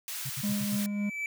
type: high-pass noise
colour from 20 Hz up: white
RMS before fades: -37 dBFS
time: 0.08-0.86 s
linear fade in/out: 0 ms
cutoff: 1300 Hz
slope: 12 dB/octave
type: tone bursts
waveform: sine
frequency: 133.5 Hz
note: C3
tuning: 35 cents sharp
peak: -34 dBFS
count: 5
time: 0.25-0.767 s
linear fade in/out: 10 ms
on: 49 ms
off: 68 ms
type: tone with tremolo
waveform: triangle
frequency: 204.9 Hz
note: G#3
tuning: 23 cents flat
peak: -25 dBFS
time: 0.43-1.1 s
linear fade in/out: 10 ms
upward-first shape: sine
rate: 3.6 Hz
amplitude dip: 30%
type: tone with exponential growth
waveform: triangle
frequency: 2311 Hz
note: D7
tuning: 28 cents flat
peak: -27 dBFS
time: 0.52-1.26 s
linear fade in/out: 1 ms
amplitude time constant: 160 ms
effects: none